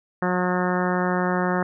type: harmonic tone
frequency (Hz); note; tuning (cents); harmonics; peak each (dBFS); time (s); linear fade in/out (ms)
180.8; F#3; -40; 1 / 2 / 3 / 4 / 5 / 6 / 7 / 8 / 9 / 10; -24 / -27 / -29 / -30 / -31 / -32 / -32 / -33 / -34 / -34; 0.22-1.63; 2
effects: none